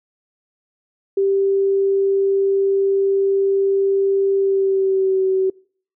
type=tone with pitch glide; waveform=sine; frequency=392 to 379.5 Hz; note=G4 to F#4; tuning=0 to +44 cents; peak=-14 dBFS; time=1.17-5.5 s; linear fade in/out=5 ms; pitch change=-56 cents; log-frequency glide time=4.37-5.24 s; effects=noise-tail reverb RT60 0.5 s tail -26 dB re dry